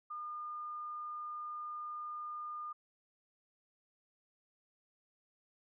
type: tone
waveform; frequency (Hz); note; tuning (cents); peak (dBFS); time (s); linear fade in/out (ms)
sine; 1213; D#6; -44; -40; 0.1-2.73; 10
effects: none